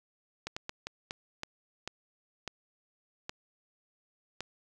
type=slowing click train; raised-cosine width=0.2 ms; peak=-19 dBFS; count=10; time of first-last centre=0.47-4.406 s; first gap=95 ms; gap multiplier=1.36; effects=none